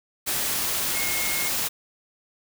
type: tone in noise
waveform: sine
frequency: 2155 Hz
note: C#7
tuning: 49 cents flat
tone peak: -30 dBFS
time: 0.94-1.5 s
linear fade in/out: 20 ms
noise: white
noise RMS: -26 dBFS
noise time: 0.26-1.69 s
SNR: -7 dB
effects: none